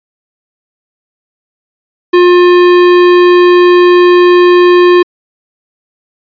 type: tone with hard clipping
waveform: sine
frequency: 355.4 Hz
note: F4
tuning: 30 cents sharp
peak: -4 dBFS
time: 2.13-5.03 s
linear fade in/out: 10 ms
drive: 17 dB
effects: resampled to 11025 Hz